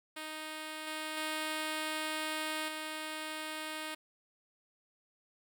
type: tone with level steps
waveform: 5% pulse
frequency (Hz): 311.1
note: D#4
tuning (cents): 0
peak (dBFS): -29 / -26 / -23 / -27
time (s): 0.16-3.95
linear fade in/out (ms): 10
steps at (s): 0.87 / 1.17 / 2.68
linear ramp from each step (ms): 2
effects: none